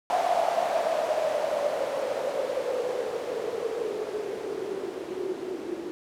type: noise with low-pass filter sweep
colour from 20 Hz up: violet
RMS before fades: -29 dBFS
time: 0.1-5.91 s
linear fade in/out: 0 ms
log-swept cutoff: 710 to 340 Hz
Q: 9.3
effects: none